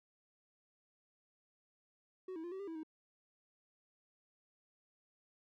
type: tone with pitch steps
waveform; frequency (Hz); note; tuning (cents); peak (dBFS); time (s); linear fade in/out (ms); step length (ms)
triangle; 372.7 / 322.2 / 347.7 / 381.5 / 399.2 / 326.5 / 314.8; F#4 / E4 / F4 / G4 / G4 / E4 / D#4; +13 / -39 / -8 / -47 / +32 / -17 / +20; -40; 2.28-2.833; 5; 79
effects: none